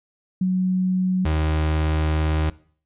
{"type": "tone pair in turn", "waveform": ["sine", "35% pulse"], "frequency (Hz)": [185, 77.78], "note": ["F#3", "D#2"], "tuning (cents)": [0, 0], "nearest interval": "octave + minor third", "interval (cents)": 1500, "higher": "first", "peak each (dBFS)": -17, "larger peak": "neither", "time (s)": [[0.41, 1.25], [1.25, 2.5]], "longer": "second", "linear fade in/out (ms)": 5, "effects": ["noise-tail reverb RT60 0.5 s tail -20 dB re dry", "resampled to 8000 Hz"]}